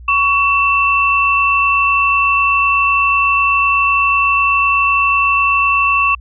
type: tone pair together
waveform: sine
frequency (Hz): 1122 / 2673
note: C#6 / E7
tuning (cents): +21 / +23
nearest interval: octave + minor third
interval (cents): 1502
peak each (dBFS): -13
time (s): 0.08-6.15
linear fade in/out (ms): 5
effects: added 60 Hz sine -32 dBFS peak until 6.2 s